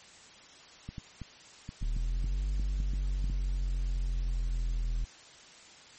clicks, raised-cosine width 5 ms, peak -27 dBFS, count 12, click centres 0.89 / 0.982 / 1.217 / 1.691 / 1.827 / 1.966 / 2.243 / 2.597 / 2.802 / 2.935 / 3.243 / 3.3 s
triangle linear two-way sweep, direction up then down, 36.31 to 49.09 to 40.85 Hz, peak -26 dBFS, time 1.81-5.05 s, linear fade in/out 10 ms, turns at 2.47 s
effects white hiss -53 dBFS RMS until 5.98 s + MP3 32 kbps

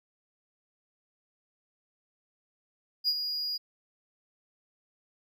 triangle tone with ADSR envelope, 4876 Hz, D#8, 36 cents flat, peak -21 dBFS, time 3.04-3.58 s, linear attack 41 ms, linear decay 55 ms, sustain -8 dB, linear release 18 ms, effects none

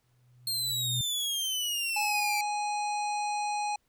sine tone with exponential growth, 123.7 Hz, B2, 3 cents sharp, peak -29 dBFS, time 0.04-1.01 s, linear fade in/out 0 ms, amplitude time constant 210 ms
sawtooth exponential sweep, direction down, 4249 to 2317 Hz, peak -26 dBFS, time 0.47-2.41 s, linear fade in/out 2 ms
harmonic tone, 832 Hz, G#5, 3 cents sharp, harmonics 1 / 3 / 5 / 7 / 9 / 10, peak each -29 / -39 / -43 / -46 / -48 / -49 dBFS, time 1.96-3.76 s, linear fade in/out 5 ms
effects pink hiss -74 dBFS RMS until 3.88 s

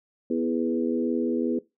harmonic tone with a mistuned harmonic, 82.1 Hz, E2, 6 cents flat, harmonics 3 / 4 / 5 / 6, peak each -26 / -28 / -30 / -32 dBFS, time 0.3-1.59 s, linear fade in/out 5 ms, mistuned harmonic 5, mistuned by +15 cents, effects noise-tail reverb RT60 0.2 s tail -19 dB re dry

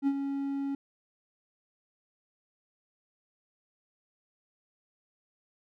triangle tone with ADSR envelope, 277.2 Hz, C#4, in tune, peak -20 dBFS, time 0.02-0.75 s, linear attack 51 ms, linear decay 56 ms, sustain -8 dB, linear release 3 ms, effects none

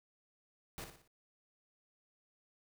pink noise with echo, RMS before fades -45 dBFS, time 0.78-0.84 s, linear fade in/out 0 ms, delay 59 ms, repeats 4, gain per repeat -7 dB, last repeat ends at 1.076 s, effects none

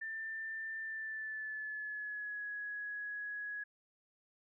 sine tone with pitch glide, 1784 to 1674.2 Hz, A6 to G#6, +23 to +13 cents, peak -39 dBFS, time 0.01-3.64 s, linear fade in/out 10 ms, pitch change -110 cents, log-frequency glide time 0.81-2.44 s, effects none

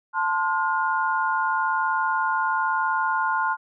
sine tone cluster, 883 / 1044 / 1428 Hz, A5 / C6 / F6, +6 / -4 / +38 cents, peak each -25 dBFS, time 0.13-3.57 s, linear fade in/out 50 ms, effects none

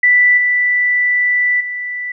sine tone with level steps, 1975.5 Hz, B6, in tune, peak -7 / -11 / -20 dBFS, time 0.03-2.12 s, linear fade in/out 5 ms, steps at 0.37 / 1.6 s, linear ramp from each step 10 ms, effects none

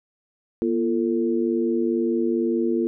sine tone cluster, 239.2 / 343.8 / 446 Hz, A#3 / F4 / A4, +45 / -27 / +23 cents, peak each -24 / -22 / -27 dBFS, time 0.62-2.87 s, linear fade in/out 0 ms, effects none

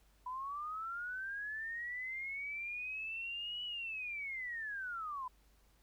sine linear two-way sweep, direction up then down, 987.8 to 2960 to 987.8 Hz, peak -39 dBFS, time 0.26-5.28 s, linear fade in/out 5 ms, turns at 3.64 s, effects added 50 Hz sine -67 dBFS peak until 5.82 s + pink hiss -72 dBFS RMS until 5.82 s

